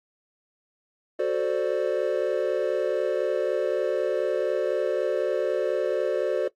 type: chord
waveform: triangle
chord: D dominant seventh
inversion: first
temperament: equal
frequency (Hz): 370 / 440 / 523.3 / 587.3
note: F#4 / A4 / C5 / D5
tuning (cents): 0 / 0 / 0 / 0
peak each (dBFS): -26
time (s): 1.19-6.48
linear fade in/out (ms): 5
effects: noise-tail reverb RT60 0.1 s tail -18 dB re dry + AAC 48 kbps